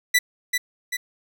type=tone with echo; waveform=sawtooth; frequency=1975.5 Hz; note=B6; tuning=in tune; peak=-11 dBFS; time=0.14-0.19 s; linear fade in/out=10 ms; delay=390 ms; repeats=2; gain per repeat=-5 dB; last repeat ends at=0.97 s; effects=none